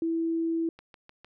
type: tone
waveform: sine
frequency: 329.4 Hz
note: E4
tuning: 1 cent flat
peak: -25 dBFS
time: 0.02-0.69 s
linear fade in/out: 2 ms
type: click train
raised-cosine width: 0.3 ms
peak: -32 dBFS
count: 4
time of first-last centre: 0.79-1.246 s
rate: 6.58 Hz
effects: none